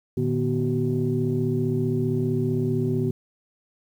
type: tone cluster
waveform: sine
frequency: 115.3 / 150.7 / 245.5 / 378.2 Hz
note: A#2 / D3 / B3 / F#4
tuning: -19 / +45 / -10 / +38 cents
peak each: -26 dBFS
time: 0.17-3.11 s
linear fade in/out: 5 ms
effects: tanh soft clip ceiling -12 dBFS + 9-bit